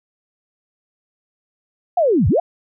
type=linear two-way sweep; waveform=sine; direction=down then up; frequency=740 to 69.6 to 740 Hz; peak=-12 dBFS; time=1.97-2.4 s; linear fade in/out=5 ms; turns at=2.28 s; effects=none